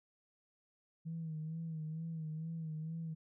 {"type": "tone with vibrato", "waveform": "sine", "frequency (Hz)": 160, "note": "D#3", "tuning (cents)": 49, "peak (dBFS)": -38, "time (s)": [1.05, 3.15], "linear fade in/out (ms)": 20, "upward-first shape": "sine", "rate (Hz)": 2.2, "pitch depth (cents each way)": 55, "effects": ["tanh soft clip ceiling -34 dBFS"]}